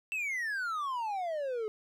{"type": "exponential sweep", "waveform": "triangle", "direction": "down", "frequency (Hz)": [2695, 419.6], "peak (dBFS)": -30, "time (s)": [0.12, 1.68], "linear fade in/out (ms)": 0, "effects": []}